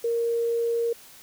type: tone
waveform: sine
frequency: 466.2 Hz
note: A#4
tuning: in tune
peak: -22 dBFS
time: 0.04-0.93 s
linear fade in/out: 5 ms
effects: white hiss -49 dBFS RMS until 1.22 s